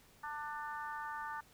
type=harmonic tone; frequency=297.3 Hz; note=D4; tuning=21 cents sharp; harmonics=3 / 4 / 5 / 6; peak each=-43 / -45 / -47 / -49 dBFS; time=0.23-1.41 s; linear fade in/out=10 ms; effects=pink hiss -64 dBFS RMS until 1.53 s